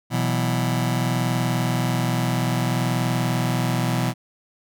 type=chord; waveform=sawtooth; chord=B suspended fourth; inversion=none; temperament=just; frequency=123.47 / 164.63 / 185.21 Hz; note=B2 / E3 / F#3; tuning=0 / -2 / +2 cents; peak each=-18 / -21 / -24 dBFS; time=0.1-4.14 s; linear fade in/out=50 ms; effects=none